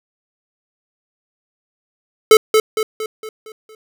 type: tone with echo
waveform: square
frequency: 435.2 Hz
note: A4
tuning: 19 cents flat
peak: -4 dBFS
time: 2.31-2.37 s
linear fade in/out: 2 ms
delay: 230 ms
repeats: 6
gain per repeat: -6 dB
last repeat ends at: 3.75 s
effects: none